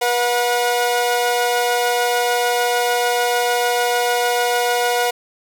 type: tone pair together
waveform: sawtooth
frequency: 484.9 / 724 Hz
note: B4 / F#5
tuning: -32 / -38 cents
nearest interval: perfect fifth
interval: 694 cents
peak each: -15 dBFS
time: 0.01-5.11 s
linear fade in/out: 10 ms
effects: none